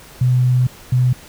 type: tone pair in turn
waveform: sine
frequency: 125.8 / 125.8 Hz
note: B2 / B2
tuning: +32 / +32 cents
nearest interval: unison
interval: 0 cents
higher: neither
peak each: -11 dBFS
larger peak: neither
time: 0.21-0.67 / 0.92-1.13 s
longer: first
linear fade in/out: 5 ms
effects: pink hiss -41 dBFS RMS until 1.28 s